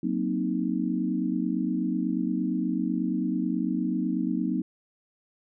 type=chord; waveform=sine; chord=C half-diminished seventh; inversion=second; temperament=equal; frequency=185 / 233.1 / 261.6 / 311.1 Hz; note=Gb3 / Bb3 / C4 / Eb4; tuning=0 / 0 / 0 / 0 cents; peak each=-30 dBFS; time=0.03-4.62 s; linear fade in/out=5 ms; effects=none